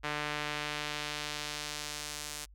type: tone with band-pass filter sweep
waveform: sawtooth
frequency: 148.9 Hz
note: D3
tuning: 24 cents sharp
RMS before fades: -38 dBFS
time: 0.03-2.46 s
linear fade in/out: 20 ms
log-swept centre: 1900 to 8000 Hz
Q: 0.87
effects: added 50 Hz sine -53 dBFS peak until 2.54 s